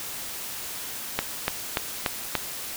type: click train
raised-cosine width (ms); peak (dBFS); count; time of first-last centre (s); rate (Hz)
0.3; -6; 5; 1.19-2.353; 3.44
effects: white hiss -35 dBFS RMS until 2.76 s